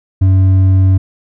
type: tone with hard clipping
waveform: sine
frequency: 94.6 Hz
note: F#2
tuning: 39 cents sharp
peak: -7 dBFS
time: 0.21-0.98 s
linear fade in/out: 10 ms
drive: 4 dB
effects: none